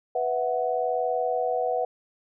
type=chord; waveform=sine; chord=B suspended fourth; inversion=none; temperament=equal; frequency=493.9 / 659.3 / 740 Hz; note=B4 / E5 / F#5; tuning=0 / 0 / 0 cents; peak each=-27 / -29 / -27 dBFS; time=0.15-1.85 s; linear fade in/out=5 ms; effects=none